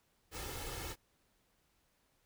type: noise with comb filter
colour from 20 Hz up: pink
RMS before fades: -43 dBFS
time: 0.31-0.96 s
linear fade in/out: 50 ms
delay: 2.3 ms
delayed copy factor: +0.65
effects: pink hiss -75 dBFS RMS until 2.25 s